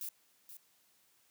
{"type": "noise with echo", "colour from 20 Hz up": "violet", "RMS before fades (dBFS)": -41, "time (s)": [0.01, 0.09], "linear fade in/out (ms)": 2, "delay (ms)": 480, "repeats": 1, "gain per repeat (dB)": -10, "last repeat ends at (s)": 0.57, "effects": ["white hiss -70 dBFS RMS until 1.3 s", "high-pass 100 Hz 12 dB/octave"]}